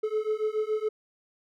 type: beating tone pair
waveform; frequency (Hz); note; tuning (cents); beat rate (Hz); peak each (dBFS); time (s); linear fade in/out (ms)
triangle; 427.6 / 434.7; A4 / A4; -49 / -21; 7.1; -27; 0.03-0.89; 10
effects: none

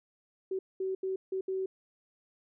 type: tone bursts at uneven times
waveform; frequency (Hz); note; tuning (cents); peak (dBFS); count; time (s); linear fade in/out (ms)
sine; 379.6; F#4; +44; -30; 5; 0.51-0.59 / 0.8-0.95 / 1.03-1.16 / 1.32-1.41 / 1.48-1.66; 5
effects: none

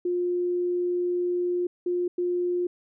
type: tone bursts at uneven times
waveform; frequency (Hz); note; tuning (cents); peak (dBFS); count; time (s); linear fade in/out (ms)
sine; 354.6; F4; +26; -23; 3; 0.05-1.67 / 1.86-2.08 / 2.18-2.67; 5
effects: none

